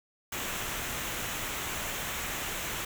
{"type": "noise with comb filter", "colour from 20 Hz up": "pink", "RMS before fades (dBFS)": -35, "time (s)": [0.32, 2.85], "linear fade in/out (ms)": 5, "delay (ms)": 0.21, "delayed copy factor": -0.5, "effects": []}